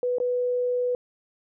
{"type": "tone with dropouts", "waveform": "sine", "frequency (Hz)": 493.9, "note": "B4", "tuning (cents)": 0, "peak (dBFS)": -22, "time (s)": [0.03, 0.95], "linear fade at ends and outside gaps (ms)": 1, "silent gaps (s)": [0.184, 0.201], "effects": []}